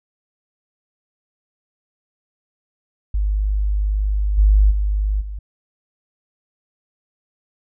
sine tone with level steps, 50.9 Hz, G#1, 34 cents flat, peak -16 / -9 / -16 / -26 dBFS, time 3.14-5.39 s, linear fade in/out 5 ms, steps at 4.37 / 4.7 / 5.2 s, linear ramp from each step 20 ms, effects none

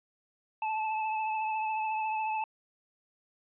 square tone with vibrato, 871 Hz, A5, 18 cents flat, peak -30 dBFS, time 0.62-2.44 s, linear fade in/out 2 ms, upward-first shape triangle, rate 14 Hz, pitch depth 27 cents each way, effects resampled to 8000 Hz

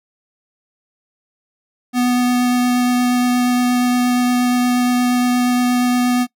square tone with vibrato, 246.9 Hz, B3, in tune, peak -14 dBFS, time 1.93-6.27 s, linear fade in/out 50 ms, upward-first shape triangle, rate 8.5 Hz, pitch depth 9 cents each way, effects noise-tail reverb RT60 0.1 s tail -21 dB re dry

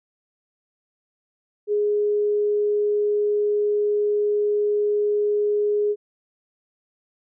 sine tone, 415.7 Hz, G#4, 2 cents sharp, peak -18 dBFS, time 1.67-5.96 s, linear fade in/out 50 ms, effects none

